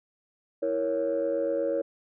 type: chord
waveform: sine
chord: A# diminished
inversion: second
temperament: equal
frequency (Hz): 329.6 / 466.2 / 554.4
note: E4 / A#4 / C#5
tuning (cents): 0 / 0 / 0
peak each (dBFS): -31 / -29 / -26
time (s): 0.62-1.82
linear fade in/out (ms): 10
effects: tanh soft clip ceiling -19 dBFS